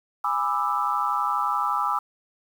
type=chord; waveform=sine; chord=E dominant seventh; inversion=first; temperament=just; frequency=824.1 / 988.9 / 1186.7 / 1318.5 Hz; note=G#5 / B5 / D6 / E6; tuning=-14 / +2 / +18 / 0 cents; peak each=-29 / -28 / -26 / -27 dBFS; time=0.24-1.99 s; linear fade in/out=5 ms; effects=8-bit